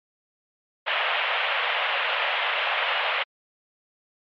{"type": "band-pass noise", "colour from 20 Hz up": "white", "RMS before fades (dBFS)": -25, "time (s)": [0.86, 3.24], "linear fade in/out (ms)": 20, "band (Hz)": [520, 3200], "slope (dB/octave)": 48, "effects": ["MP3 64 kbps"]}